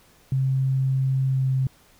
sine tone with pitch glide, 133 to 131.78 Hz, C3 to C3, +29 to +13 cents, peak -19 dBFS, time 0.32-1.67 s, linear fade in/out 2 ms, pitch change -16 cents, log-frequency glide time 1.26-1.52 s, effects pink hiss -56 dBFS RMS until 1.99 s

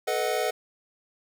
square chord, B dominant seventh, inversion third, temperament equal with one note detuned, 433.4 / 493.9 / 622.3 / 740 Hz, A4 / B4 / D#5 / F#5, -26 / 0 / 0 / 0 cents, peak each -31 dBFS, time 0.07-0.51 s, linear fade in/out 10 ms, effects none

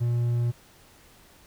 triangle tone, 119.4 Hz, A#2, 42 cents sharp, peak -20 dBFS, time 0-0.52 s, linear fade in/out 20 ms, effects pink hiss -55 dBFS RMS until 1.46 s

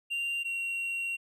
triangle tone pair in turn, 2777 / 2747 Hz, F7 / F7, -10 / -29 cents, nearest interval unison, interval 19 cents, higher first, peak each -28 / -29 dBFS, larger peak first, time 0.1-0.44 / 0.44-1.17 s, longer second, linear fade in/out 20 ms, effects resampled to 32000 Hz

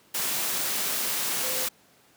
sine tone in noise, 514 Hz, C5, 31 cents flat, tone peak -36 dBFS, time 1.43-1.66 s, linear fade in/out 10 ms, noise white, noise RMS -28 dBFS, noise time 0.14-1.69 s, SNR -11 dB, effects pink hiss -59 dBFS RMS until 2.16 s + high-pass 150 Hz 12 dB/octave

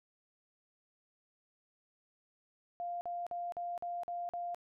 sine tone bursts, 698.5 Hz, F5, in tune, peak -36 dBFS, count 7, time 2.8-4.546 s, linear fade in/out 0 ms, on 210 ms, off 46 ms, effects none

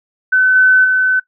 sine tone with level steps, 1515 Hz, F#6, 40 cents sharp, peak -8 / -6 / -10 dBFS, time 0.32-1.2 s, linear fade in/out 10 ms, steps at 0.55 / 0.84 s, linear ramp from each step 10 ms, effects noise-tail reverb RT60 0.1 s tail -18 dB re dry

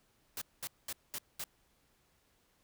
white noise bursts, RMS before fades -40 dBFS, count 5, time 0.37-1.44 s, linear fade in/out 2 ms, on 46 ms, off 210 ms, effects pink hiss -72 dBFS RMS until 2.63 s

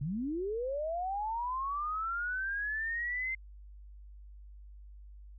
sine linear sweep, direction up, 129.5 to 2093 Hz, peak -32 dBFS, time 0.01-3.35 s, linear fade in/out 5 ms, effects added 50 Hz sine -48 dBFS peak until 5.38 s

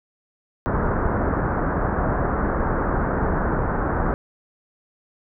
pink low-pass noise, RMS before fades -22 dBFS, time 0.66-4.14 s, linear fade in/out 0 ms, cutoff 1600 Hz, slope 48 dB/octave, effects none

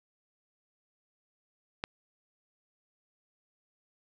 click, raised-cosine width 0.3 ms, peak -16 dBFS, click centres 1.839 s, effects none

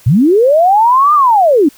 sine linear two-way sweep, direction up then down, 99 to 1226 to 257 Hz, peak -5 dBFS, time 0.06-1.69 s, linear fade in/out 10 ms, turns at 1.14 s, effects white hiss -43 dBFS RMS until 1.77 s

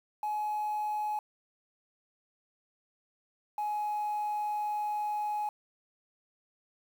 sine tone pair in turn, 845 / 839.2 Hz, G#5 / G#5, +30 / +18 cents, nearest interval unison, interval 12 cents, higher first, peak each -28 dBFS, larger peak neither, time 0.23-1.19 / 3.58-5.49 s, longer second, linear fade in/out 2 ms, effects tanh soft clip ceiling -28 dBFS + 9-bit

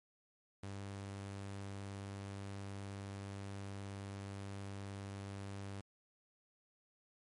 sawtooth tone, 99 Hz, G2, 18 cents sharp, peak -40 dBFS, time 0.63-5.81 s, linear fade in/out 5 ms, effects MP3 48 kbps

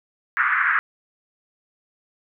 white band-pass noise, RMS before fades -20 dBFS, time 0.37-0.79 s, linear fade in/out 0 ms, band 1200 to 1900 Hz, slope 48 dB/octave, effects none

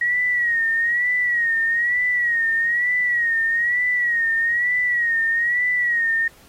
sine tone with vibrato, 1899 Hz, A#6, 32 cents sharp, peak -17 dBFS, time 0.01-6.28 s, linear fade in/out 5 ms, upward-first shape sine, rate 1.1 Hz, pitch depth 77 cents each way, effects pink hiss -51 dBFS RMS until 6.48 s + AAC 48 kbps

